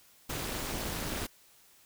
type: noise with amplitude modulation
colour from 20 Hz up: pink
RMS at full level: -32 dBFS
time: 0.29-1.27 s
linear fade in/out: 10 ms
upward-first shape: sine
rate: 273 Hz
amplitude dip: 90%
effects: white hiss -61 dBFS RMS until 1.85 s